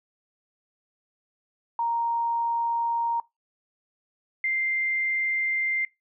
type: tone pair in turn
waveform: sine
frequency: 932.3 / 2093 Hz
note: A#5 / C7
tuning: 0 / 0 cents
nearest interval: octave + major second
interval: 1400 cents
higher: second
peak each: -23 dBFS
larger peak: neither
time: 1.79-3.2 / 4.44-5.85 s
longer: neither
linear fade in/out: 2 ms
effects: noise-tail reverb RT60 0.2 s tail -22 dB re dry